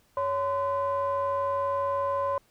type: ring-modulated tone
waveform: triangle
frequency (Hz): 233.5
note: A#3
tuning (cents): +3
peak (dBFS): -20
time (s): 0.17-2.38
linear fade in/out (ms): 2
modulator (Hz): 792
effects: pink hiss -65 dBFS RMS until 2.5 s